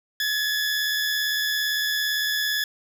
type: tone pair together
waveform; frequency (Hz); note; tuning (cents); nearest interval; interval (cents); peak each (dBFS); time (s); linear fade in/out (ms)
20% pulse; 1700 / 1777.7; G#6 / A6; +40 / +17; minor second; 77; -18 / -27; 0.2-2.64; 2
effects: none